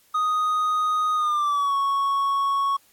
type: tone with pitch glide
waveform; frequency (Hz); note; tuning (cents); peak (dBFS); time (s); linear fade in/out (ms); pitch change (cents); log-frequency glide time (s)
triangle; 1244.5 to 1108.7; D#6 to C#6; 0 to 0; -18; 0.14-2.77; 10; -200; 1.15-1.75
effects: white hiss -59 dBFS RMS until 2.92 s + AAC 64 kbps

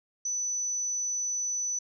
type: tone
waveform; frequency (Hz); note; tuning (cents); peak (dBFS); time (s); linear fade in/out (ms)
sine; 5980; F#8; +17; -28; 0.25-1.79; 5
effects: none

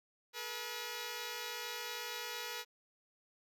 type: tone pair together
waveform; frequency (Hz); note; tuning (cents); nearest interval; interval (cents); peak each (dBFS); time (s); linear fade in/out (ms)
5% pulse; 428.4 / 481.4; A4 / B4; -46 / -44; major second; 202; -34 / -30; 0.33-2.65; 50
effects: none

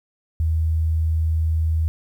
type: tone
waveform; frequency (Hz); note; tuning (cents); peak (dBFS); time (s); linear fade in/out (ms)
sine; 80; D#2; +49; -17; 0.4-1.88; 0
effects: 9-bit

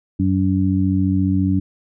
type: harmonic tone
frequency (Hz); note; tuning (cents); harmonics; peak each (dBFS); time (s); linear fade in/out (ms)
94.5; F#2; +37; 1 / 2 / 3; -19 / -19 / -19; 0.19-1.6; 10
effects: none

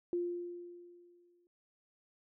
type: tone with exponential decay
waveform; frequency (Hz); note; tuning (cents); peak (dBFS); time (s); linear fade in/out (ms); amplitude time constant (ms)
sine; 349.7; F4; +2; -30; 0.13-1.47; 1; 290
effects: none

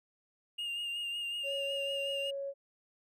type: tone with vibrato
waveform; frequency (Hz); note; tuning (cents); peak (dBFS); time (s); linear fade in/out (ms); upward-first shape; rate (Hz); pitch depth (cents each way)
triangle; 2822; F7; +17; -33; 0.58-2.31; 10; sine; 5.4; 27
type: tone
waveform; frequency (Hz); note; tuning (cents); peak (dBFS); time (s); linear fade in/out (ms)
sine; 554.4; C#5; 0; -35; 1.43-2.54; 50
effects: tanh soft clip ceiling -24 dBFS

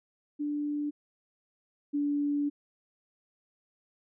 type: tone pair in turn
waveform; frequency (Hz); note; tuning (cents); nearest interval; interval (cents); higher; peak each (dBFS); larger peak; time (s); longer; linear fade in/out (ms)
sine; 293.7 / 289.2; D4 / D4; 0 / -27; unison; 27; first; -29 / -26; second; 0.39-0.91 / 1.93-2.5; second; 20
effects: none

